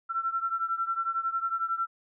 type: beating tone pair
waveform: sine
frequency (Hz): 1345 / 1356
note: E6 / E6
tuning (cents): +34 / +49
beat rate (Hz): 11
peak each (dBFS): -29 / -32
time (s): 0.09-1.87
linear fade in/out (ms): 20
effects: none